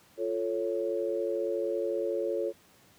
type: chord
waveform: sine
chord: F augmented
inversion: none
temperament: equal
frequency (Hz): 349.2 / 440 / 554.4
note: F4 / A4 / C#5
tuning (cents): 0 / 0 / 0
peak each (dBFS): -33 / -32 / -32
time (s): 0.17-2.53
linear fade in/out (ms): 50
effects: pink hiss -60 dBFS RMS until 2.98 s + high-pass 100 Hz 12 dB/octave